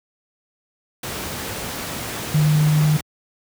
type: tone in noise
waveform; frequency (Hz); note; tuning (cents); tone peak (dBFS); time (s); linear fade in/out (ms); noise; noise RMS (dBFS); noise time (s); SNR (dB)
sine; 152.1; D#3; -39; -13; 2.34-2.97; 5; pink; -28; 1.03-3.01; +12
effects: high-pass 80 Hz 12 dB/octave